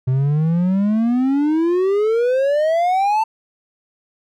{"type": "exponential sweep", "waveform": "triangle", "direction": "up", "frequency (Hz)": [126.4, 898], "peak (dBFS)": -12, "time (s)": [0.07, 3.24], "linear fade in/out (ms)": 10, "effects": []}